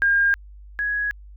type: tone pair in turn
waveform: sine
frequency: 1612 / 1667.9 Hz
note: G6 / G#6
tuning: +48 / +7 cents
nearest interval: minor second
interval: 59 cents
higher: second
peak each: -15 / -21 dBFS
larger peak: first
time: 0.02-0.34 / 0.79-1.11 s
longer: neither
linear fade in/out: 0 ms
effects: added 50 Hz sine -40 dBFS peak until 1.36 s